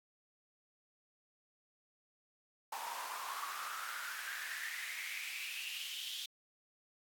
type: noise with high-pass filter sweep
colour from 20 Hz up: pink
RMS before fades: -43 dBFS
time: 2.72-6.26 s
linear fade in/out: 5 ms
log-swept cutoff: 870 to 3400 Hz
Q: 6.2
effects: AAC 64 kbps